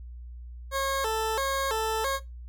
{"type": "tone with vibrato", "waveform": "20% pulse", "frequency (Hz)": 489.7, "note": "B4", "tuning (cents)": -15, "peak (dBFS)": -21, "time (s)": [0.71, 2.2], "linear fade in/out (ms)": 50, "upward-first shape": "square", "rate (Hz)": 1.5, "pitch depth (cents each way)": 180, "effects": ["noise-tail reverb RT60 0.2 s tail -17 dB re dry", "added 60 Hz sine -39 dBFS peak until 2.48 s"]}